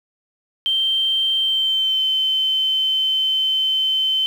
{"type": "tone with pitch glide", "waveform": "sine", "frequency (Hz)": [3136, 3075], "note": ["G7", "G7"], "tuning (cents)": [0, -34], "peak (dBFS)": -16, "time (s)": [0.66, 4.26], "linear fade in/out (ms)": 0, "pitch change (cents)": -34, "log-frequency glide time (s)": [1.39, 2.03], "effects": ["7-bit"]}